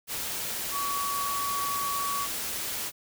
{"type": "tone in noise", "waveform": "sine", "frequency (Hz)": 1130, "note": "C#6", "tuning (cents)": 33, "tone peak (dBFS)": -29, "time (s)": [0.71, 2.28], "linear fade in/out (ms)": 50, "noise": "white", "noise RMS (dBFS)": -33, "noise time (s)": [0.07, 2.92], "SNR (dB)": 1, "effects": []}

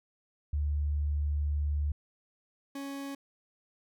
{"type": "tone pair in turn", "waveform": ["sine", "40% pulse"], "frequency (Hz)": [73.42, 277.2], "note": ["D2", "C#4"], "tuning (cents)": [0, 0], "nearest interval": "octave + major seventh", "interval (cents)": 2300, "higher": "second", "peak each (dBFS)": [-27, -36], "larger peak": "first", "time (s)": [[0.53, 1.92], [2.75, 3.15]], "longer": "first", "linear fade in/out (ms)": 5, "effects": []}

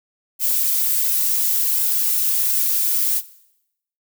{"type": "noise with flanger", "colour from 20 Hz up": "violet", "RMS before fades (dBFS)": -19, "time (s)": [0.39, 3.22], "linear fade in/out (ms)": 50, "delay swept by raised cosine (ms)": [1.9, 4.1], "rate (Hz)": 1.4, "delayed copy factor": 0.8, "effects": ["noise-tail reverb RT60 0.8 s tail -18 dB re dry"]}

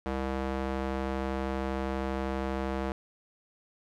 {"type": "tone with band-pass filter", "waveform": "square", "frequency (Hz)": 66.3, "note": "C2", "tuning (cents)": 23, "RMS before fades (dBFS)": -32, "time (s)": [0.06, 2.92], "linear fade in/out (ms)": 0, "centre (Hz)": 630, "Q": 0.56, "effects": []}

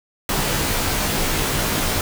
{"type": "noise with comb filter", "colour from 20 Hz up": "pink", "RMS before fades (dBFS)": -21, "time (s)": [0.29, 2.01], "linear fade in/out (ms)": 2, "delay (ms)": 17, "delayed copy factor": -0.8, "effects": []}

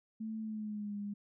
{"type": "tone with pitch glide", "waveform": "sine", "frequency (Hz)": [220, 204.1], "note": ["A3", "G#3"], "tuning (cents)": [0, -30], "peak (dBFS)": -37, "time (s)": [0.2, 1.14], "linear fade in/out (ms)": 10, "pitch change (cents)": -130, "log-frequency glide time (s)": [0.4, 0.96], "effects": []}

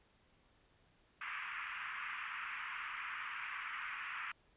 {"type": "band-pass noise", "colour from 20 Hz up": "pink", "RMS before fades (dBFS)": -44, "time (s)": [1.21, 4.32], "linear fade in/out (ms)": 5, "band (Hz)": [1100, 2700], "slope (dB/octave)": 48, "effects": ["pink hiss -71 dBFS RMS until 4.56 s", "resampled to 8000 Hz"]}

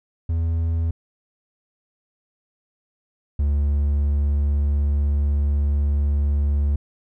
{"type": "tone pair in turn", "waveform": "triangle", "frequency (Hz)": [82.41, 71.97], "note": ["E2", "D2"], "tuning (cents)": [0, -34], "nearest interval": "major second", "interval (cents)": 234, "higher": "first", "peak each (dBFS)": [-17, -15], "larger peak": "second", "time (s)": [[0.29, 0.91], [3.39, 6.76]], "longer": "second", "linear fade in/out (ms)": 5, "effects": []}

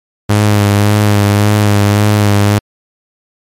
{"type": "tone with vibrato", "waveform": "sawtooth", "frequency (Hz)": 103.3, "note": "G#2", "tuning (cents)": -9, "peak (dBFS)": -3, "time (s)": [0.29, 2.59], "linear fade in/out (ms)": 10, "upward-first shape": "sine", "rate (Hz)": 1.8, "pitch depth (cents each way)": 28, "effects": ["MP3 64 kbps"]}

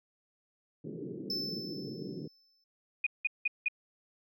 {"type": "band-pass noise", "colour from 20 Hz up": "white", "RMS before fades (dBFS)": -41, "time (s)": [0.84, 2.28], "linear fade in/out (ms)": 10, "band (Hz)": [130, 420], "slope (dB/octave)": 48}
{"type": "tone with exponential decay", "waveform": "triangle", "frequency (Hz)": 5274, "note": "E8", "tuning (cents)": 0, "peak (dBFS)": -30, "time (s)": [1.3, 2.64], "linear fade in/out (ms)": 2, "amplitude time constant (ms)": 290}
{"type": "tone bursts", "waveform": "sine", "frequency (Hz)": 2464, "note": "D#7", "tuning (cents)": -17, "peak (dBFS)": -26, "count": 4, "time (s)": [3.04, 3.684], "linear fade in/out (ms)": 5, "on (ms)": 26, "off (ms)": 180}
{"effects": []}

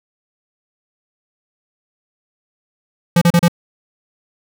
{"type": "tone bursts", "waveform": "square", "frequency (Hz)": 172, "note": "F3", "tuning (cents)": -26, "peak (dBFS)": -9, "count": 4, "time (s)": [3.16, 3.482], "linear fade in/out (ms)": 5, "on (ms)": 55, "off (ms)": 34, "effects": []}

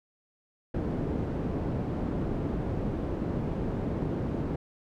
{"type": "low-pass noise", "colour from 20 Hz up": "white", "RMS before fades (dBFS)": -31, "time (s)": [0.74, 4.56], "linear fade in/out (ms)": 5, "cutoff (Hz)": 300, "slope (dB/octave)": 12, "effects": []}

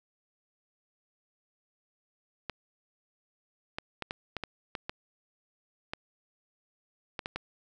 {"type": "clicks", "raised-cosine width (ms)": 0.3, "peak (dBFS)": -18, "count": 12, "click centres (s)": [2.497, 3.785, 4.023, 4.109, 4.367, 4.437, 4.752, 4.895, 5.935, 7.192, 7.259, 7.36], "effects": []}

